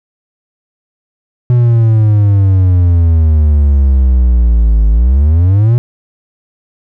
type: exponential two-way sweep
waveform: triangle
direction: down then up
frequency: 123.6 to 52.3 to 123.6 Hz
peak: -3 dBFS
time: 1.5-5.78 s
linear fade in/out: 0 ms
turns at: 4.89 s
effects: none